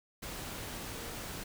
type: tone in noise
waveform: sine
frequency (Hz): 467.8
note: A#4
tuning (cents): +6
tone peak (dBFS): -52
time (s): 0.93-1.15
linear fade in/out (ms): 10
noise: pink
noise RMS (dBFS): -42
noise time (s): 0.22-1.44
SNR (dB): -13
effects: none